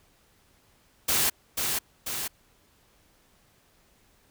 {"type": "noise with echo", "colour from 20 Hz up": "white", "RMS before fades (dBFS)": -24, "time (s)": [1.08, 1.3], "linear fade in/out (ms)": 10, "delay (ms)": 490, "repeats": 2, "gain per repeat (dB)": -4, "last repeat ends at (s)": 2.28, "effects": ["pink hiss -63 dBFS RMS until 4.3 s"]}